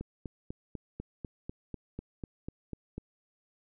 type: click train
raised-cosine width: 3 ms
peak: -25 dBFS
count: 13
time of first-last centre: 0.01-2.98 s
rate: 4.04 Hz
effects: none